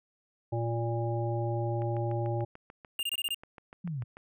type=harmonic tone; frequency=116.54 Hz; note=A#2; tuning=in tune; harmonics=1 / 3 / 5 / 7; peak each=-30 / -35 / -37 / -38 dBFS; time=0.52-2.45 s; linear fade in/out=10 ms
type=click train; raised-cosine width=0.5 ms; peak=-32 dBFS; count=17; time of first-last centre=1.82-4.169 s; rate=6.81 Hz
type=tone bursts; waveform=square; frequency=2813 Hz; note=F7; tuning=12 cents sharp; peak=-30 dBFS; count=6; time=2.99-3.345 s; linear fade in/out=2 ms; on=40 ms; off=23 ms
type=linear sweep; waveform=sine; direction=down; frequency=185 to 109.5 Hz; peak=-32 dBFS; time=3.84-4.04 s; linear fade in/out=10 ms
effects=none